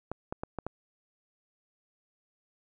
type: clicks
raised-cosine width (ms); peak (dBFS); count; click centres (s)
1; -20; 5; 0.116 / 0.325 / 0.435 / 0.587 / 0.666
effects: none